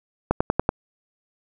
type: click train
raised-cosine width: 1 ms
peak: -4 dBFS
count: 5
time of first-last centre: 0.31-0.691 s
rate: 10.5 Hz
effects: none